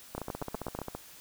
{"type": "two click trains", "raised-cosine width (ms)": 1, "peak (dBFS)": [-22, -20], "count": [13, 6], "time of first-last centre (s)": [[0.15, 0.95], [0.18, 0.789]], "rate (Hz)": [15, 8.21], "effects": ["white hiss -52 dBFS RMS until 1.2 s"]}